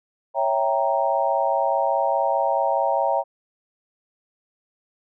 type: chord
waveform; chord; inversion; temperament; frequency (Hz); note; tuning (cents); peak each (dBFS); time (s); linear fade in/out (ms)
sine; C# diminished seventh; none; equal; 554.4 / 659.3 / 784 / 932.3; C#5 / E5 / G5 / Bb5; 0 / 0 / 0 / 0; -24; 0.34-3.24; 50
effects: none